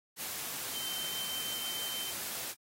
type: tone in noise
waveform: sine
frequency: 3104 Hz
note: G7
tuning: 18 cents flat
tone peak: -39 dBFS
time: 0.72-2.13 s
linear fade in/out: 50 ms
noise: white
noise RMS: -39 dBFS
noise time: 0.16-2.55 s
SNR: -3 dB
effects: high-pass 100 Hz 12 dB/octave + AAC 48 kbps